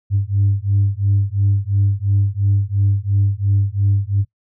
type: beating tone pair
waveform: sine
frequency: 98.4 / 101.3 Hz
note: G2 / G#2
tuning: +7 / -43 cents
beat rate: 2.9 Hz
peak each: -16 dBFS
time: 0.1-4.25 s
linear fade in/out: 50 ms
effects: noise-tail reverb RT60 0.1 s tail -20 dB re dry + tanh soft clip ceiling -8 dBFS